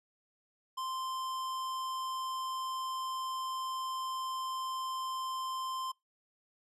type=tone with hard clipping; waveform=sine; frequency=1043 Hz; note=C6; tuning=6 cents flat; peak=-37 dBFS; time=0.77-5.92 s; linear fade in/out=10 ms; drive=17 dB; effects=noise-tail reverb RT60 0.2 s tail -25 dB re dry + resampled to 32000 Hz